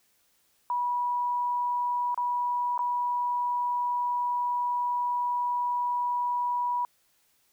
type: tone with dropouts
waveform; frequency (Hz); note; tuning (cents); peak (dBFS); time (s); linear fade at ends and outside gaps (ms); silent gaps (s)
sine; 975; B5; -23; -25; 0.7-6.85; 1; 2.145-2.176 / 2.778-2.791
effects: white hiss -68 dBFS RMS until 7.52 s